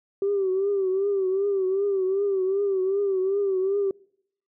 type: tone with vibrato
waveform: sine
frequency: 388.8 Hz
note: G4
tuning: 14 cents flat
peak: -20 dBFS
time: 0.22-3.91 s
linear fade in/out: 2 ms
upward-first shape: triangle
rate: 2.6 Hz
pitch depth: 90 cents each way
effects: noise-tail reverb RT60 0.7 s tail -26 dB re dry + tanh soft clip ceiling -16 dBFS